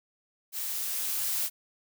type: noise with level ramp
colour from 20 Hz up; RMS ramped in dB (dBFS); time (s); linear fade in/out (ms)
blue; -34 to -29; 0.52-1.5; 50
effects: none